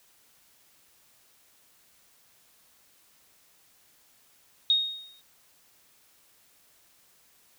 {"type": "tone with exponential decay", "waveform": "sine", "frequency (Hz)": 3729, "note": "A#7", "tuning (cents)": 0, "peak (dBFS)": -17, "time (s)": [4.7, 5.21], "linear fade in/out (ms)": 1, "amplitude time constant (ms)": 110, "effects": ["white hiss -62 dBFS RMS until 7.58 s"]}